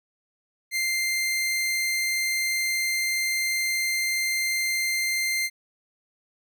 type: tone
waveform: sawtooth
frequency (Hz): 2093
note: C7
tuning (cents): 0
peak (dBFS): -20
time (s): 0.71-5.5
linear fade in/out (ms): 50
effects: none